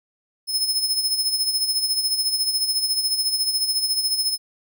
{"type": "tone with tremolo", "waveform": "sawtooth", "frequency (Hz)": 5190, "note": "E8", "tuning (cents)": -28, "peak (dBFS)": -15, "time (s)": [0.47, 4.38], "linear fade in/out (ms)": 50, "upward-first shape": "sine", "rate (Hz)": 14, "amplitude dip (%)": 60, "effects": []}